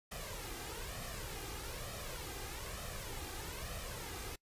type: noise with flanger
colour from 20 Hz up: pink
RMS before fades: -44 dBFS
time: 0.11-4.36 s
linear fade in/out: 10 ms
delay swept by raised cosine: 1.6 to 2.52 ms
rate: 1.1 Hz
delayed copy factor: +0.6
effects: noise-tail reverb RT60 0.1 s tail -24 dB re dry + resampled to 32000 Hz